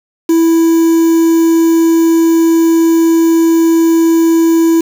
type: tone with quantisation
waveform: triangle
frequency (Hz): 329.6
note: E4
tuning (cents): 0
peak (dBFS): -4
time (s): 0.29-4.81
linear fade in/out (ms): 5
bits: 4
effects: none